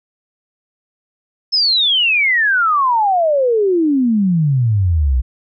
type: exponential sweep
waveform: sine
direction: down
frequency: 5300 to 59.2 Hz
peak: -11 dBFS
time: 1.52-5.22 s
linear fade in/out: 20 ms
effects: none